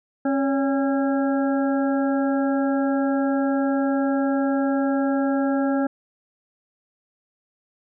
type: harmonic tone with a mistuned harmonic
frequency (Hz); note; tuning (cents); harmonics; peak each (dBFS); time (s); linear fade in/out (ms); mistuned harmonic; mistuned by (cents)
272; C#4; -33; 1 / 2 / 3 / 5 / 6; -20 / -26 / -30 / -34 / -36; 0.25-5.87; 5; 2; +54
effects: none